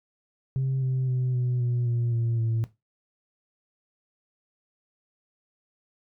sine tone with pitch steps, 132.9 / 129.94 / 127.05 / 124.22 / 121.45 / 118.74 / 116.1 / 113.51 Hz, C3 / C3 / B2 / B2 / B2 / A#2 / A#2 / A#2, +27 / -12 / +49 / +10 / -29 / +32 / -7 / -46 cents, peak -21 dBFS, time 0.56-2.64 s, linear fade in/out 0 ms, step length 260 ms, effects noise-tail reverb RT60 0.2 s tail -17 dB re dry + tanh soft clip ceiling -21 dBFS

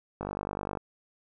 click train, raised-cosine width 1 ms, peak -19 dBFS, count 29, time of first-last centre 0.21-0.772 s, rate 49.8 Hz, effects none

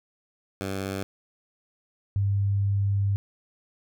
10% pulse / sine tone pair in turn, 96.7 / 99.71 Hz, G2 / G2, -23 / +30 cents, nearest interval minor second, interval 53 cents, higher second, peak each -21 / -21 dBFS, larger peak neither, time 0.61-1.03 / 2.16-3.16 s, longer second, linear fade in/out 0 ms, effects none

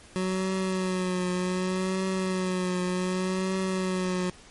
25% pulse tone with vibrato, 185 Hz, F#3, in tune, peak -22 dBFS, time 0.16-4.3 s, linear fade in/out 0 ms, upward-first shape triangle, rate 0.66 Hz, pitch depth 43 cents each way, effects pink hiss -51 dBFS RMS until 4.5 s + MP3 48 kbps

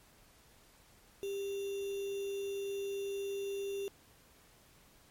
sine tone with sample-and-hold, 396.5 Hz, G4, 20 cents sharp, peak -35 dBFS, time 1.23-3.88 s, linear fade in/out 0 ms, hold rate 3150 Hz, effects pink hiss -63 dBFS RMS until 5.1 s + MP3 64 kbps

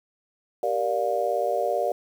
sine chord, G minor seventh, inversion none, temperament just, 392 / 470.4 / 588 / 705.6 Hz, G4 / Bb4 / D5 / F5, 0 / +16 / +2 / +18 cents, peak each -31 / -28 / -26 / -27 dBFS, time 0.63-1.92 s, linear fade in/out 2 ms, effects 8-bit

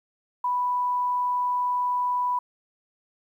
sine tone, 987.8 Hz, B5, in tune, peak -22 dBFS, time 0.44-2.39 s, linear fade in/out 5 ms, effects 10-bit

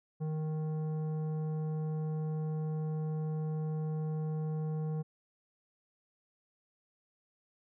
triangle tone with tanh clipping, 155.56 Hz, D#3, in tune, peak -34 dBFS, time 0.2-5.03 s, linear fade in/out 20 ms, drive 15 dB, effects none

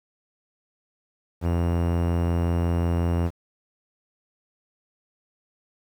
sawtooth tone with low-pass filter, 85.5 Hz, F2, 36 cents flat, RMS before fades -23 dBFS, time 1.41-3.31 s, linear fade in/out 50 ms, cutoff 1200 Hz, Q 0.55, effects 8-bit

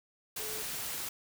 sine tone in noise, 433.1 Hz, A4, 27 cents flat, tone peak -44 dBFS, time 0.39-0.62 s, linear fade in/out 5 ms, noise white, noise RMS -38 dBFS, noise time 0.36-1.09 s, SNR -9 dB, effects none

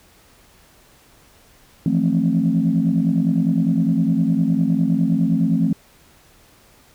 sine chord, F major seventh, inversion third, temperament equal with one note detuned, 164.81 / 174.61 / 220 / 264.7 Hz, E3 / F3 / A3 / C4, 0 / 0 / 0 / +20 cents, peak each -20 dBFS, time 1.86-5.73 s, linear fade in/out 2 ms, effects tanh soft clip ceiling -7 dBFS + pink hiss -52 dBFS RMS until 6.94 s

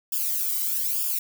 violet noise with flanger, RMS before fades -26 dBFS, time 0.12-1.19 s, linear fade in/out 5 ms, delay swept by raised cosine 0.49 to 1.16 ms, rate 1.1 Hz, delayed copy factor -0.85, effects none

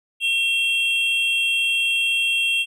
triangle tone pair together, 2719 / 3231 Hz, F7 / G#7, -47 / -48 cents, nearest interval minor third, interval 299 cents, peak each -18 / -21 dBFS, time 0.2-2.66 s, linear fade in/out 50 ms, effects none

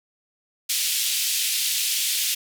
pink band-pass noise, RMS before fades -24 dBFS, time 0.69-2.35 s, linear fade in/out 10 ms, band 2800 to 16000 Hz, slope 24 dB/octave, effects none

